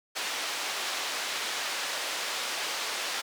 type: band-pass noise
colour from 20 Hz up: white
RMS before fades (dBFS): -33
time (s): 0.15-3.22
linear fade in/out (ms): 20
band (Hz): 480 to 4700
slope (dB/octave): 12
effects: none